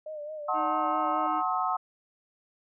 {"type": "tone with vibrato", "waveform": "sine", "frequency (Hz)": 605, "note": "D#5", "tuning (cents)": -49, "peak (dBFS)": -35, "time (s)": [0.06, 1.27], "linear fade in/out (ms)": 5, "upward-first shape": "sine", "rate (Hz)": 4.6, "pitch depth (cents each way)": 56}
{"type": "chord", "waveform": "sine", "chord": "F# diminished seventh", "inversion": "none", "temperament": "just", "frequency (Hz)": [740, 888, 1065.6, 1278.7], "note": ["F#5", "A5", "C6", "Eb6"], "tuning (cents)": [0, 16, 31, 47], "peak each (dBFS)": [-30, -34, -31, -30], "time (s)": [0.48, 1.77], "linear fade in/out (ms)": 10}
{"type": "harmonic tone", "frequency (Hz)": 310.4, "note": "D#4", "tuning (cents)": -4, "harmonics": [1, 3, 5, 7, 9], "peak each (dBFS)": [-35, -45, -49, -52, -54], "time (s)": [0.53, 1.43], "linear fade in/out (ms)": 50}
{"effects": []}